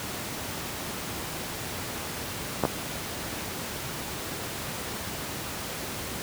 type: clicks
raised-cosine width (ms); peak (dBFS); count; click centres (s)
1; -8; 2; 2.637 / 2.652
effects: pink hiss -34 dBFS RMS until 6.22 s + high-pass 80 Hz 12 dB/octave